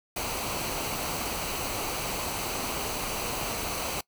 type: noise with comb filter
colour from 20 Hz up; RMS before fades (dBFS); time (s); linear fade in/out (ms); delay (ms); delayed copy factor
pink; -32; 0.16-4.01; 5; 0.57; -0.5
effects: noise-tail reverb RT60 0.1 s tail -23 dB re dry